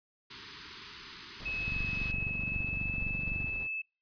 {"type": "band-stop noise", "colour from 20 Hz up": "white", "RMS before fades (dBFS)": -42, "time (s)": [0.3, 2.12], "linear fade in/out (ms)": 10, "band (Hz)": [430, 920], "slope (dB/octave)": 96}
{"type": "noise with tremolo", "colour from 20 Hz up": "brown", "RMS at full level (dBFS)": -41, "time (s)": [1.4, 3.67], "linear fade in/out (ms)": 5, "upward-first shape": "square", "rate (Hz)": 15, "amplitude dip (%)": 35}
{"type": "tone with pitch glide", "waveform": "sine", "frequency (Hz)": [2580, 2615], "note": ["E7", "E7"], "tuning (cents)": [-38, -15], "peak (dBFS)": -33, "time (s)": [1.45, 3.82], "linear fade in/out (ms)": 10, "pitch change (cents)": 23, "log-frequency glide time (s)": [2.21, 3]}
{"type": "click train", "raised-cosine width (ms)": 5, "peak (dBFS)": -26, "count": 43, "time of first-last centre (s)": [1.68, 3.445], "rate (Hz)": 23.8}
{"effects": ["noise-tail reverb RT60 0.3 s tail -23 dB re dry", "resampled to 11025 Hz"]}